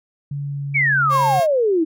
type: tone with pitch glide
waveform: sine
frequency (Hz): 142.3 to 138.57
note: C#3 to C#3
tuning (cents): +46 to 0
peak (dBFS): -23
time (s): 0.31-1.4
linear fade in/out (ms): 5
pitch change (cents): -46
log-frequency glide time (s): 0.42-1.09
type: exponential sweep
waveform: sine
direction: down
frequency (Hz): 2333 to 306.9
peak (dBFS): -14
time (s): 0.74-1.85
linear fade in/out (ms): 20
type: tone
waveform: sawtooth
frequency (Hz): 540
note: C#5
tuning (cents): -45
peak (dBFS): -19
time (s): 1.09-1.47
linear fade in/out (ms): 50
effects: none